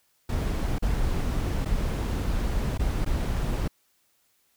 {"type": "noise with dropouts", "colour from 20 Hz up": "brown", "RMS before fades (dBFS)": -26, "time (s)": [0.29, 3.68], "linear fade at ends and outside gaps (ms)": 5, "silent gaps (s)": [[0.785, 0.823], [1.649, 1.656], [2.777, 2.793], [3.048, 3.061]], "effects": ["white hiss -68 dBFS RMS until 4.56 s"]}